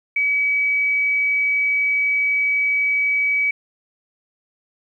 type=tone; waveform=sine; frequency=2278 Hz; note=C#7; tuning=47 cents sharp; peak=-16 dBFS; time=0.16-3.51 s; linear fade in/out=5 ms; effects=9-bit